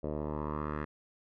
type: tone with low-pass filter sweep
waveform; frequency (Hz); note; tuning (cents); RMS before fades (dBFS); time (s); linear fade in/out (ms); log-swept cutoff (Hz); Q
10% pulse; 75.2; D2; +42; -36; 0.03-0.85; 10; 600 to 1600; 3
effects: none